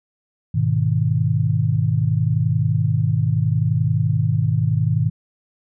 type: chord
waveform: sine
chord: G# minor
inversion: none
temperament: just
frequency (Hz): 103.83 / 124.59 / 155.74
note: G#2 / B2 / D#3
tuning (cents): 0 / +16 / +2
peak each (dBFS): -20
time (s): 0.54-5.1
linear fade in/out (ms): 10
effects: none